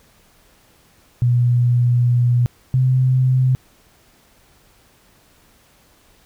sine tone pair in turn, 121.7 / 128.94 Hz, B2 / C3, -25 / -25 cents, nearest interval minor second, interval 100 cents, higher second, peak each -12 dBFS, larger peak neither, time 1.22-2.46 / 2.74-3.55 s, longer first, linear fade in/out 0 ms, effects pink hiss -54 dBFS RMS until 6.25 s

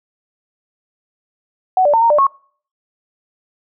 sine tone with pitch steps, 746 / 585 / 908 / 926 / 593 / 1095 Hz, F#5 / D5 / A#5 / A#5 / D5 / C#6, +14 / -7 / -46 / -12 / +17 / -22 cents, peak -9 dBFS, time 1.77-2.268 s, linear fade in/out 2 ms, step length 83 ms, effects noise-tail reverb RT60 0.5 s tail -26 dB re dry

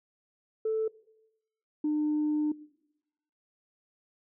sine tone pair in turn, 440 / 301.6 Hz, A4 / D4, 0 / +46 cents, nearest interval perfect fifth, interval 654 cents, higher first, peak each -25 / -24 dBFS, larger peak second, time 0.65-0.88 / 1.84-2.52 s, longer second, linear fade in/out 5 ms, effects noise-tail reverb RT60 0.9 s tail -21 dB re dry + tanh soft clip ceiling -22 dBFS

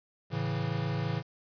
square chord, A major, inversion none, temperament equal, 110 / 138.59 / 164.81 Hz, A2 / C#3 / E3, 0 / 0 / 0 cents, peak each -35 / -34 / -35 dBFS, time 0.3-1.23 s, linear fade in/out 50 ms, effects resampled to 11025 Hz + 9-bit

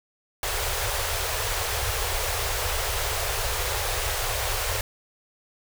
pink band-stop noise, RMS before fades -27 dBFS, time 0.43-4.81 s, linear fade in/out 2 ms, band 110 to 410 Hz, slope 48 dB/octave, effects none

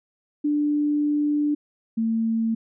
sine tone pair in turn, 295 / 225.4 Hz, D4 / A3, +8 / +42 cents, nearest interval perfect fourth, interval 466 cents, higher first, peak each -19 / -20 dBFS, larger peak first, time 0.44-1.55 / 1.97-2.55 s, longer first, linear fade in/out 10 ms, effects none

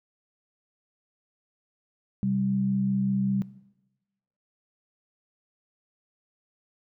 sine tone pair together, 130.81 / 196 Hz, C3 / G3, 0 / 0 cents, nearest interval perfect fifth, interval 700 cents, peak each -30 / -24 dBFS, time 2.23-3.42 s, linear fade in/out 0 ms, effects noise-tail reverb RT60 1.0 s tail -18 dB re dry

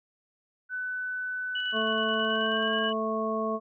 sine tone with pitch glide, 1500 to 1617 Hz, F#6 to G#6, +23 to -47 cents, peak -30 dBFS, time 0.69-2.92 s, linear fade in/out 50 ms, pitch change +130 cents, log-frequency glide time 2.17-2.74 s
sine tone with tremolo, 2952 Hz, F#7, 5 cents flat, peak -30 dBFS, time 1.55-2.93 s, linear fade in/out 5 ms, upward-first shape square, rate 9.3 Hz, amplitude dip 30%
harmonic tone, 220 Hz, A3, in tune, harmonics 1 / 2 / 3 / 5, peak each -32 / -32 / -32 / -32 dBFS, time 1.72-3.6 s, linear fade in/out 50 ms
effects none

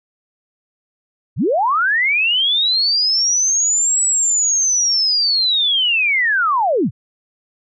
sine linear two-way sweep, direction up then down, 73.42 to 7902 to 79.1 Hz, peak -13 dBFS, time 1.36-6.91 s, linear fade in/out 50 ms, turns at 4.04 s, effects none

